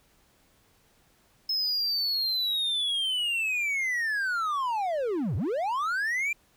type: linear two-way sweep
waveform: triangle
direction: down then up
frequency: 5200 to 80.1 to 2406 Hz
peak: -24 dBFS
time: 1.49-6.33 s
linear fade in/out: 5 ms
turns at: 5.36 s
effects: pink hiss -64 dBFS RMS until 6.56 s